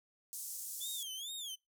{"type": "band-pass noise", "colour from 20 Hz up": "pink", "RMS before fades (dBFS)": -44, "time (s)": [0.33, 1.03], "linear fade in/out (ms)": 0, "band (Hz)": [6800, 16000], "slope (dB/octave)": 24}
{"type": "tone with vibrato", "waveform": "sawtooth", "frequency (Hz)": 3368, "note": "G#7", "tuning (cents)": 24, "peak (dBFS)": -38, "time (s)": [0.8, 1.56], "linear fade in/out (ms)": 20, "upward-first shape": "sine", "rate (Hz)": 2.3, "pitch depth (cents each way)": 180}
{"effects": ["noise-tail reverb RT60 0.2 s tail -24 dB re dry"]}